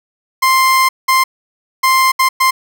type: tone bursts at uneven times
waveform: 30% pulse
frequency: 1049 Hz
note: C6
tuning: 4 cents sharp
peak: -6 dBFS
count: 5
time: 0.42-0.89 / 1.08-1.24 / 1.83-2.12 / 2.19-2.29 / 2.4-2.51 s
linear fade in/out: 10 ms
effects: none